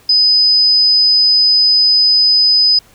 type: tone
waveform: sine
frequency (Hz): 5010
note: D#8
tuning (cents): +11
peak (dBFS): -7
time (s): 0.09-2.79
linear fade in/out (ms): 5
effects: pink hiss -47 dBFS RMS until 2.94 s